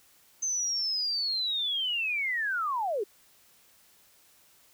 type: linear sweep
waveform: sine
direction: down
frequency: 6272 to 370 Hz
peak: -27 dBFS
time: 0.42-3.04 s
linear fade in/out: 10 ms
effects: white hiss -61 dBFS RMS until 4.73 s